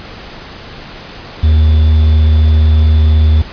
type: tone with quantisation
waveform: triangle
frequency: 77.6 Hz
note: D#2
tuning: 4 cents flat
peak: -3 dBFS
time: 1.43-3.42 s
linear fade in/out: 5 ms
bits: 5
effects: pink hiss -30 dBFS RMS until 3.52 s + resampled to 11025 Hz